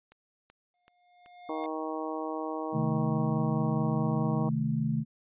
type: click train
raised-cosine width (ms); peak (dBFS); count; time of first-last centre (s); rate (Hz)
0.3; -38; 5; 0.12-1.641; 2.63
type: tone with exponential growth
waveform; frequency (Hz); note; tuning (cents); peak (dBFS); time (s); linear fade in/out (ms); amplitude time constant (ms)
square; 712; F5; +33; -38; 0.74-1.66; 1; 200
type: harmonic tone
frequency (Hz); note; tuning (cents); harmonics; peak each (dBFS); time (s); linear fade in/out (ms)
157.4; D#3; +20; 2 / 3 / 4 / 5 / 6 / 7; -36 / -38 / -39 / -40 / -41 / -41; 1.49-4.49; 2
type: chord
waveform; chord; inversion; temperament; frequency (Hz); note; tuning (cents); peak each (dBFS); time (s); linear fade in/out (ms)
sine; A diminished; first; equal; 130.81 / 155.56 / 220; C3 / Eb3 / A3; 0 / 0 / 0; -32 / -30 / -30; 2.72-5.05; 50
effects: resampled to 8000 Hz